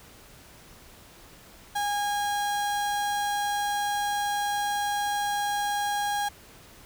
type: tone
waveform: 35% pulse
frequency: 819 Hz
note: G#5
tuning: 24 cents flat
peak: -24 dBFS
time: 1.75-6.29 s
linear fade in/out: 10 ms
effects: pink hiss -51 dBFS RMS until 6.85 s